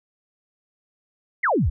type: exponential sweep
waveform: sine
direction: down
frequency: 2263 to 54 Hz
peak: -17 dBFS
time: 1.43-1.7 s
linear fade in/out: 10 ms
effects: none